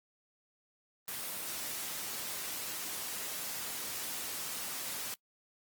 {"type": "high-pass noise", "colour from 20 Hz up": "white", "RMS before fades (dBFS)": -39, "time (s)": [1.08, 5.14], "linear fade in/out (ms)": 0, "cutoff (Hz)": 110, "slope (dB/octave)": 12, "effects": ["noise-tail reverb RT60 0.1 s tail -23 dB re dry", "Opus 24 kbps"]}